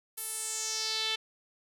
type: tone with band-pass filter sweep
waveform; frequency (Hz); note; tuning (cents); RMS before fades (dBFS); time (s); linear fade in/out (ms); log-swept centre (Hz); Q
sawtooth; 440; A4; 0; -34; 0.17-1.16; 10; 12000 to 3300; 3.4
effects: none